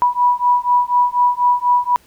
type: beating tone pair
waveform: sine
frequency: 977 / 981.1 Hz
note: B5 / B5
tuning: -19 / -12 cents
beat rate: 4.1 Hz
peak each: -15 dBFS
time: 0.02-1.96 s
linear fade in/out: 0 ms
effects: pink hiss -52 dBFS RMS until 2.06 s